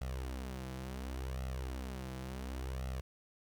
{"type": "tone with flanger", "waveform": "sawtooth", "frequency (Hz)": 64.8, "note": "C2", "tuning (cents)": -16, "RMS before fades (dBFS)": -41, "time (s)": [0.01, 3.01], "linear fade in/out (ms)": 5, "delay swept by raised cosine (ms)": [1.5, 6], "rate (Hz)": 0.7, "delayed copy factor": 0.75, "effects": ["11-bit"]}